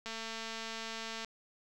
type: click train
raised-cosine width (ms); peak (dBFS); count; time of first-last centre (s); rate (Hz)
0.2; -24; 268; 0.06-1.247; 225
effects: none